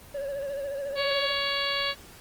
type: tone with vibrato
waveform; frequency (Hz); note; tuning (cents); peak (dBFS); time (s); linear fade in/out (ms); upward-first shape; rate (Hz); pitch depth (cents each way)
triangle; 558; C#5; +11; -28; 0.14-1.32; 10; sine; 14; 54
type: harmonic tone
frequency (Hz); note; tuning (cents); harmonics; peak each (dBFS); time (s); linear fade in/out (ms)
560; C#5; +18; 1 / 2 / 3 / 4 / 5 / 6 / 7 / 8; -34 / -34 / -34 / -34 / -34 / -34 / -34 / -34; 0.95-1.95; 50
effects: pink hiss -49 dBFS RMS until 2.2 s + Opus 24 kbps